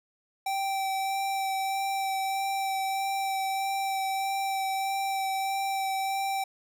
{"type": "tone with vibrato", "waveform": "square", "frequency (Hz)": 777, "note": "G5", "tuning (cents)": -16, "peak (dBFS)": -28, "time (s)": [0.46, 6.44], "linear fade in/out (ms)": 5, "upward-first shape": "sine", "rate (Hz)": 1.6, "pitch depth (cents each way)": 12, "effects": []}